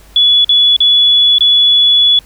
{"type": "tone with dropouts", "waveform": "sine", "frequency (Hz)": 3413, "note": "G#7", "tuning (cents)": 47, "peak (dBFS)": -5, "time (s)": [0.16, 2.19], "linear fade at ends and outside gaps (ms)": 2, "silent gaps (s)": [[0.446, 0.492], [0.765, 0.804], [1.384, 1.407]], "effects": ["added 50 Hz sine -39 dBFS peak until 2.25 s", "pink hiss -44 dBFS RMS until 2.25 s"]}